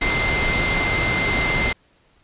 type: tone in noise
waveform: sine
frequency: 2083 Hz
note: C7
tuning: 8 cents flat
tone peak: -21 dBFS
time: 0.01-1.73 s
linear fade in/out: 10 ms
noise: pink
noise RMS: -22 dBFS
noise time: 0.01-1.73 s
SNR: -2 dB
effects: pink hiss -59 dBFS RMS until 2.23 s + resampled to 8000 Hz